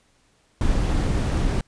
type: noise with amplitude modulation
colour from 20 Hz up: brown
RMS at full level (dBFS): -19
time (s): 0.61-1.61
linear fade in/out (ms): 2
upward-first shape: sine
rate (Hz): 245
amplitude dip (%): 45
effects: pink hiss -62 dBFS RMS until 1.67 s + resampled to 22050 Hz